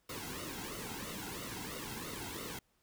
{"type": "noise with flanger", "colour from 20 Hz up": "pink", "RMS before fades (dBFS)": -43, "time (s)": [0.09, 2.59], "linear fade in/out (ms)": 5, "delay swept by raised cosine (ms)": [1.2, 1.73], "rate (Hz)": 3, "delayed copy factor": -0.75, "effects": ["pink hiss -75 dBFS RMS until 2.82 s"]}